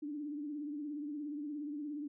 sine tone with vibrato, 294.6 Hz, D4, 6 cents sharp, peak -38 dBFS, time 0.02-2.08 s, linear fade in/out 10 ms, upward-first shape triangle, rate 17 Hz, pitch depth 84 cents each way, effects none

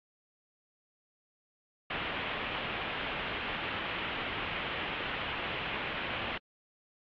white low-pass noise, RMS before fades -36 dBFS, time 1.9-6.38 s, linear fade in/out 5 ms, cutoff 3200 Hz, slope 48 dB/octave, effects AAC 64 kbps

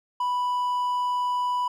triangle tone, 987.8 Hz, B5, in tune, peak -21 dBFS, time 0.2-1.68 s, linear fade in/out 5 ms, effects none

